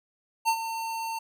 square tone with ADSR envelope, 904 Hz, A5, 47 cents sharp, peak -20 dBFS, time 0.45-1.19 s, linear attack 35 ms, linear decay 70 ms, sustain -11 dB, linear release 7 ms, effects none

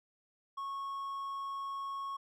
triangle tone, 1100 Hz, C#6, 14 cents flat, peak -35 dBFS, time 0.57-2.17 s, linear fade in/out 10 ms, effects none

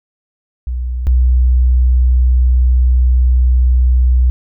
sine tone pair in turn, 61.74 / 62.39 Hz, B1 / B1, 0 / +18 cents, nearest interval unison, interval 18 cents, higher second, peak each -16 / -7 dBFS, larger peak second, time 0.67-1.07 / 1.07-4.3 s, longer second, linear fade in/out 0 ms, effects none

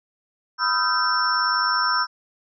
sine tone cluster, 998 / 1258 / 1357 / 1552 / 5410 Hz, B5 / D#6 / E6 / G6 / E8, +18 / +19 / +50 / -18 / +44 cents, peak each -25 dBFS, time 0.58-2.07 s, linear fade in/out 50 ms, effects none

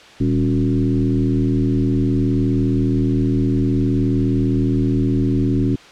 sine tone with frequency modulation, 196 Hz, G3, in tune, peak -14 dBFS, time 0.2-5.76 s, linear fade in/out 10 ms, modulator 79.4 Hz, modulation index 1.7, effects white hiss -42 dBFS RMS until 5.91 s + low-pass 4000 Hz 12 dB/octave

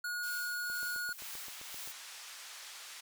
square tone, 1446 Hz, F#6, 40 cents flat, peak -36 dBFS, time 0.04-1.13 s, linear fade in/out 5 ms
blue noise with tremolo, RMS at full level -45 dBFS, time 0.22-1.93 s, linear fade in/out 20 ms, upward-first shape sine, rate 2 Hz, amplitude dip 60%
click train, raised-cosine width 1 ms, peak -39 dBFS, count 10, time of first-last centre 0.7-1.875 s, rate 7.66 Hz
white band-pass noise, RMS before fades -49 dBFS, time 1.18-3.01 s, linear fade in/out 10 ms, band 1000 to 7000 Hz, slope 12 dB/octave
effects none

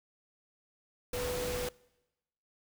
sine tone in noise, 493.9 Hz, B4, in tune, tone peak -34 dBFS, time 1.13-1.69 s, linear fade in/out 5 ms, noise pink, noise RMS -38 dBFS, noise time 1.13-1.69 s, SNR +1 dB, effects noise-tail reverb RT60 1.0 s tail -24 dB re dry

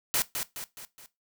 white noise with echo, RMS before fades -26 dBFS, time 0.14-0.22 s, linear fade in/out 0 ms, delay 210 ms, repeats 4, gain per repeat -6 dB, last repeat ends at 1.06 s, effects noise-tail reverb RT60 0.2 s tail -17 dB re dry

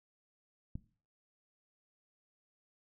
click, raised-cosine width 5 ms, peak -28 dBFS, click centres 0.755 s, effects noise-tail reverb RT60 0.4 s tail -17 dB re dry

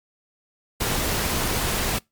pink noise, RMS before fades -24 dBFS, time 0.8-1.99 s, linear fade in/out 10 ms, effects noise-tail reverb RT60 0.2 s tail -25 dB re dry + MP3 96 kbps

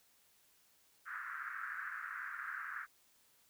white band-pass noise, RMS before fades -44 dBFS, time 1.05-2.87 s, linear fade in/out 50 ms, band 1300 to 1700 Hz, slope 48 dB/octave, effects white hiss -70 dBFS RMS until 3.49 s

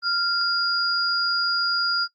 sine tone pair together, 1391 / 4863 Hz, F6 / D#8, -7 / -40 cents, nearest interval octave + minor seventh, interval 2167 cents, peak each -23 / -23 dBFS, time 0.02-2.08 s, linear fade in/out 50 ms, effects noise-tail reverb RT60 0.1 s tail -20 dB re dry + Opus 24 kbps

